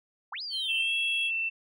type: linear two-way sweep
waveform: sine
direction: up then down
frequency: 659.3 to 5050 to 2533 Hz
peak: -34 dBFS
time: 0.32-0.83 s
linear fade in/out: 5 ms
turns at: 0.42 s
type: tone with pitch glide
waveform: triangle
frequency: 3136 to 3309 Hz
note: G7 to G#7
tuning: 0 to -7 cents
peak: -29 dBFS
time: 0.5-1.31 s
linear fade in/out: 50 ms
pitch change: +93 cents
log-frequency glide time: 0.78-0.94 s
type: tone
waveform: sine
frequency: 2678 Hz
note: E7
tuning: 27 cents sharp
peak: -27 dBFS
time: 0.68-1.5 s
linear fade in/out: 20 ms
effects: none